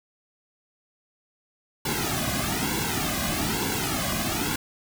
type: noise with flanger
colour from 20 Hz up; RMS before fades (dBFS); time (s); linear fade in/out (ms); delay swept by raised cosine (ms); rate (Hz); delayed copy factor
pink; -27; 1.85-4.56; 5; 1.6 to 2.23; 1.1; -1
effects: none